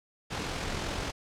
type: noise with amplitude modulation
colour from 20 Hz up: pink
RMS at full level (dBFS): -32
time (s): 0.3-1.12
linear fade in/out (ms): 20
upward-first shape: sine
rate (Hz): 42.8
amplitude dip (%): 35
effects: low-pass 6000 Hz 12 dB/octave